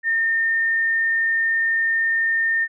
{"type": "tone", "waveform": "sine", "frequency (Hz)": 1818, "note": "A#6", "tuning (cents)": -44, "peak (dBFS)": -17, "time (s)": [0.03, 2.68], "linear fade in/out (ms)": 50, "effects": []}